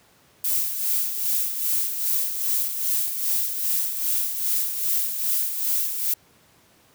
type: noise with tremolo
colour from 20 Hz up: violet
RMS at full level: -22 dBFS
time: 0.44-6.14 s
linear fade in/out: 5 ms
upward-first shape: sine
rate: 2.5 Hz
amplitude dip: 55%
effects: pink hiss -57 dBFS RMS until 6.94 s + high-pass 100 Hz 12 dB/octave